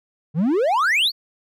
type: exponential sweep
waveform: triangle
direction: up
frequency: 141.3 to 4699 Hz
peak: -14 dBFS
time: 0.34-1.12 s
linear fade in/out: 50 ms
effects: none